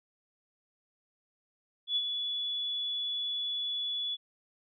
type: tone with ADSR envelope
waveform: sine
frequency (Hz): 3421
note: A7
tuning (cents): -49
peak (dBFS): -25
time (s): 1.87-4.17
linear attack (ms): 91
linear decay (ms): 50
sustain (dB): -6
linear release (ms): 34
effects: none